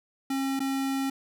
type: tone with dropouts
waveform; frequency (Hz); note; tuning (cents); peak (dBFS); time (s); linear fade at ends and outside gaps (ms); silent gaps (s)
square; 270; C#4; -45; -27; 0.3-1.1; 5; 0.594-0.602
effects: none